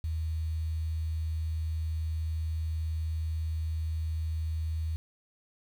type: tone with quantisation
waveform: sine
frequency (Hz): 79.8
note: D#2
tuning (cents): +44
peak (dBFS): -29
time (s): 0.04-4.96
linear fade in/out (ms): 0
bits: 9
effects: none